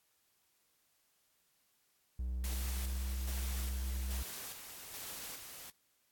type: tone with pitch glide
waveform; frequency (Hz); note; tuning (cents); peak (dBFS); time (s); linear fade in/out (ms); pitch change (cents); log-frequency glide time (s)
triangle; 62 to 64.08; B1 to C2; +7 to -35; -33; 2.19-4.23; 5; +58; 2.41-2.73
type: noise with tremolo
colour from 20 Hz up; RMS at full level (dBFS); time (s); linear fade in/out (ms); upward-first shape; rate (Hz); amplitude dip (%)
white; -45; 2.44-5.7; 0; square; 1.2; 40
effects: white hiss -75 dBFS RMS until 6.11 s + AAC 64 kbps